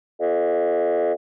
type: tone with frequency modulation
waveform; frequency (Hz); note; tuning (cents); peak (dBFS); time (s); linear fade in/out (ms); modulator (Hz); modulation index
sine; 523.3; C5; 0; -15; 0.19-1.17; 50; 84.3; 1.8
effects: tanh soft clip ceiling -17 dBFS